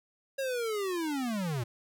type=linear sweep; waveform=square; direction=down; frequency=551 to 111.4 Hz; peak=-31 dBFS; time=0.38-1.64 s; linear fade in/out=10 ms; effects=none

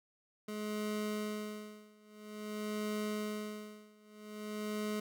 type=tone with tremolo; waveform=25% pulse; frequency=211.6 Hz; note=G#3; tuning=33 cents sharp; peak=-31 dBFS; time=0.48-5 s; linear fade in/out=5 ms; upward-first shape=sine; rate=0.5 Hz; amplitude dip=95%; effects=none

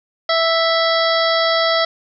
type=harmonic tone; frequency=659.3 Hz; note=E5; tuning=in tune; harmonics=1 / 2 / 3 / 5 / 6 / 7 / 8; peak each=-17 / -20 / -22 / -24 / -25 / -25 / -26 dBFS; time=0.29-1.85 s; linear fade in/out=5 ms; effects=none

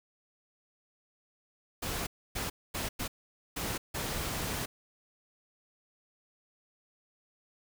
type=noise bursts at uneven times; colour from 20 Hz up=pink; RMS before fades=-35 dBFS; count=6; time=1.82-2.07 / 2.35-2.5 / 2.74-2.89 / 2.99-3.08 / 3.56-3.78 / 3.94-4.66 s; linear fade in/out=10 ms; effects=none

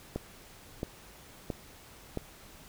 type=click train; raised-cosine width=2 ms; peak=-19 dBFS; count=4; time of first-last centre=0.16-2.173 s; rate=1.49 Hz; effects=pink hiss -53 dBFS RMS until 2.68 s

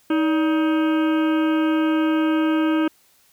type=harmonic tone with a mistuned harmonic; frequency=315.3 Hz; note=D#4; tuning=23 cents sharp; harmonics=1 / 2 / 3 / 4 / 5 / 7 / 8 / 9 / 10; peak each=-17 / -29 / -32 / -31 / -32 / -40 / -39 / -39 / -43 dBFS; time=0.1-2.88 s; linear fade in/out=5 ms; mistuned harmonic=2; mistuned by=-140 cents; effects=white hiss -58 dBFS RMS until 3.32 s

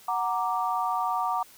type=chord; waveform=sine; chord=Gb augmented; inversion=none; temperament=equal; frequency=740 / 932.3 / 1174.7 Hz; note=Gb5 / Bb5 / D6; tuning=0 / 0 / 0 cents; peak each=-29 dBFS; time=0.08-1.43 s; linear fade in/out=5 ms; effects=white hiss -53 dBFS RMS until 1.57 s

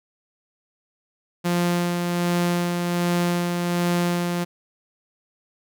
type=tone with tremolo; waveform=sawtooth; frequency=174.61 Hz; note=F3; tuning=in tune; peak=-15 dBFS; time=1.44-4.45 s; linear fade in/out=20 ms; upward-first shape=sine; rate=1.3 Hz; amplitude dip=35%; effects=none

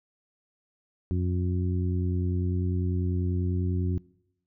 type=harmonic tone; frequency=90.1 Hz; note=F#2; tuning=45 cents flat; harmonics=1 / 2 / 3 / 4; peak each=-25 / -31 / -35 / -37 dBFS; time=1.11-3.98 s; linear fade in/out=0 ms; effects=noise-tail reverb RT60 0.8 s tail -23 dB re dry

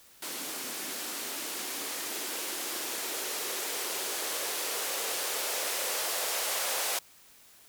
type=noise with band-pass filter sweep; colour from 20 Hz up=violet; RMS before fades=-34 dBFS; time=0.22-6.99 s; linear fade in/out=5 ms; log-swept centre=260 to 570 Hz; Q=2.4; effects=white hiss -57 dBFS RMS until 7.68 s

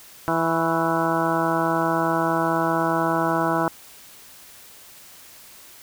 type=harmonic tone with a mistuned harmonic; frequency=164.81 Hz; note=E3; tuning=in tune; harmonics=1 / 2 / 3 / 4 / 5 / 6 / 7 / 8 / 9; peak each=-29 / -25 / -31 / -26 / -28 / -27 / -31 / -28 / -31 dBFS; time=0.28-3.68 s; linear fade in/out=0 ms; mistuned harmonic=7; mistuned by=-74 cents; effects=white hiss -46 dBFS RMS until 5.82 s

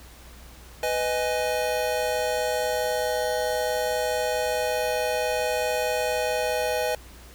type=chord; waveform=square; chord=G# minor; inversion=first; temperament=just; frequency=498.4 / 623 / 830.6 Hz; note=B4 / D#5 / G#5; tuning=+16 / +2 / 0 cents; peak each=-28 / -28 / -31 dBFS; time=0.83-6.95 s; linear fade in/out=2 ms; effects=added 60 Hz sine -46 dBFS peak until 7.34 s + pink hiss -49 dBFS RMS until 7.34 s

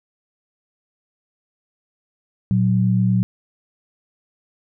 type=tone pair together; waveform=sine; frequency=116.54 / 185.64 Hz; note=A#2 / F#3; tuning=0 / +6 cents; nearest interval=minor sixth; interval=806 cents; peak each=-17 dBFS; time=2.51-3.23 s; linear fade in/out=0 ms; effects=none

